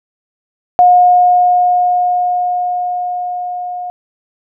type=tone with level ramp; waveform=sine; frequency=718 Hz; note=F5; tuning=48 cents sharp; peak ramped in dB=-3 to -20 dBFS; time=0.79-3.9 s; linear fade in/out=0 ms; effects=none